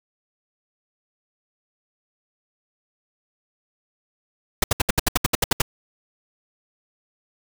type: noise bursts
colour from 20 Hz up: pink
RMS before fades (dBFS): -17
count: 12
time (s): 4.62-5.619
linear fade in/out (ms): 5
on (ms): 20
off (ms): 69
effects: none